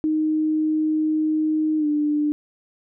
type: tone with pitch glide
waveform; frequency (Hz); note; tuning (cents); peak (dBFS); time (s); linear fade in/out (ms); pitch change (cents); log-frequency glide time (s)
sine; 310.5 to 297.5; D#4 to D4; -3 to +22; -18; 0.04-2.32; 0; -75; 1.78-1.86
effects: none